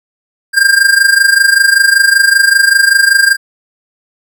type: tone with amplitude modulation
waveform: square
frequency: 1600 Hz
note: G6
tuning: 35 cents sharp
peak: -3 dBFS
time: 0.53-3.37 s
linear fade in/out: 50 ms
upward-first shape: sine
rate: 25.2 Hz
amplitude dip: 75%
effects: none